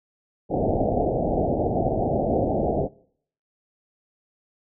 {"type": "low-pass noise", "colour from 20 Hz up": "white", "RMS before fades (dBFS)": -23, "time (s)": [0.49, 2.89], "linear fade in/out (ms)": 50, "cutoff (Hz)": 770, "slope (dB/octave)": 96, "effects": ["noise-tail reverb RT60 0.6 s tail -22 dB re dry"]}